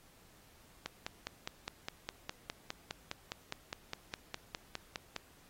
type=click train; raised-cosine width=0.2 ms; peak=-20 dBFS; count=22; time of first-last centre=0.86-5.163 s; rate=4.88 Hz; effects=pink hiss -63 dBFS RMS until 5.49 s + AAC 48 kbps